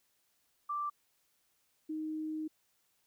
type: tone pair in turn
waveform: sine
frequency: 1174.7 / 311.7 Hz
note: D6 / D#4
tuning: 0 / +3 cents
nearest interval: octave + major seventh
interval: 2297 cents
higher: first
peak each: -33 / -35 dBFS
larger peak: first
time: 0.69-0.9 / 1.89-2.48 s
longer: second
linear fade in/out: 10 ms
effects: white hiss -75 dBFS RMS until 3.06 s